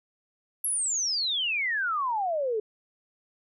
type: exponential sweep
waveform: sine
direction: down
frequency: 11470 to 415.3 Hz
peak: -25 dBFS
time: 0.64-2.6 s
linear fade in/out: 5 ms
effects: none

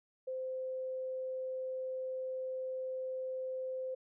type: tone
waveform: sine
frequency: 518 Hz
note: C5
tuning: 17 cents flat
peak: -36 dBFS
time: 0.27-3.95 s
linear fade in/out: 10 ms
effects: none

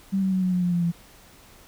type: tone with pitch steps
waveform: sine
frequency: 193.9 / 190.35 / 186.86 / 183.44 / 180.08 / 176.78 / 173.55 / 170.37 Hz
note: G3 / F#3 / F#3 / F#3 / F#3 / F3 / F3 / F3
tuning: -19 / +49 / +17 / -15 / -47 / +21 / -11 / -43 cents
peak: -20 dBFS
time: 0.12-0.92 s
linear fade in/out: 20 ms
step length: 100 ms
effects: pink hiss -51 dBFS RMS until 1.67 s

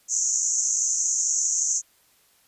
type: band-pass noise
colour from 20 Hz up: pink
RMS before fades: -24 dBFS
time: 0.08-1.82 s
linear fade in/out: 50 ms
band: 6100 to 7200 Hz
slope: 96 dB/octave
effects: white hiss -61 dBFS RMS until 2.47 s + resampled to 32000 Hz

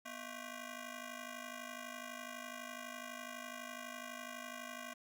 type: ring-modulated tone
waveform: 10% pulse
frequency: 440 Hz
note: A4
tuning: in tune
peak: -34 dBFS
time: 0.05-4.94 s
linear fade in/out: 10 ms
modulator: 194 Hz
effects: none

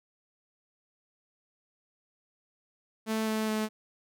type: tone with pitch steps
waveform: sawtooth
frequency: 220 / 218.1 / 216.2 Hz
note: A3 / A3 / A3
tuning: 0 / -15 / -30 cents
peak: -24 dBFS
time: 3.06-3.69 s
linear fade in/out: 50 ms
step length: 210 ms
effects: none

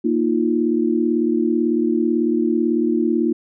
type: chord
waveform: sine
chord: Bb suspended fourth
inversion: none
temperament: equal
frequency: 233.1 / 311.1 / 349.2 Hz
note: Bb3 / Eb4 / F4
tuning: 0 / 0 / 0 cents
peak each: -20 dBFS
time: 0.04-3.33 s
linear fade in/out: 10 ms
effects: none

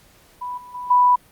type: tone with level steps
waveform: sine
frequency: 987.8 Hz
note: B5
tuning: in tune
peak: -26 / -38 / -28 / -11 dBFS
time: 0.41-1.16 s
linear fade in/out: 10 ms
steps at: 0.57 / 0.74 / 0.9 s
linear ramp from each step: 10 ms
effects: pink hiss -53 dBFS RMS until 1.31 s + Opus 48 kbps

